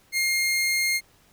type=tone; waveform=sawtooth; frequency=2128 Hz; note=C7; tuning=29 cents sharp; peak=-18 dBFS; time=0.12-1.01 s; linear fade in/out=50 ms; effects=pink hiss -59 dBFS RMS until 1.32 s